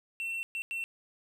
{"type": "tone bursts at uneven times", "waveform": "triangle", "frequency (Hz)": 2704, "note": "E7", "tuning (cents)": 43, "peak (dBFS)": -31, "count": 3, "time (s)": [[0.2, 0.43], [0.55, 0.62], [0.71, 0.84]], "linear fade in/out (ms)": 0, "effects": []}